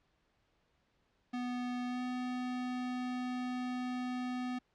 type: tone with pitch glide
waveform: square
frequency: 246.9 to 250.2 Hz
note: B3 to B3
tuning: 0 to +23 cents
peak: -36 dBFS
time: 1.33-4.59 s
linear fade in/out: 10 ms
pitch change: +23 cents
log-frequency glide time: 1.87-2.02 s
effects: pink hiss -75 dBFS RMS until 4.74 s + low-pass 4000 Hz 12 dB/octave